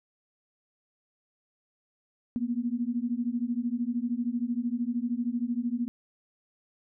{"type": "beating tone pair", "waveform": "sine", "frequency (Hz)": [233.1, 246.1], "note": ["A#3", "B3"], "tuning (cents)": [0, -6], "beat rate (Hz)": 13, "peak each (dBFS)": -30, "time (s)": [2.36, 5.88], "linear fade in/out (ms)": 0, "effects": []}